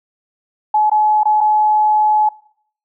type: tone with dropouts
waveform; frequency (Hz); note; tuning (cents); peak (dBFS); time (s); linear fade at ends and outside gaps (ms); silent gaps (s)
sine; 852; G#5; +44; -10; 0.74-2.29; 5; 0.898-0.915 / 1.234-1.254 / 1.407-1.41
effects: noise-tail reverb RT60 0.6 s tail -21 dB re dry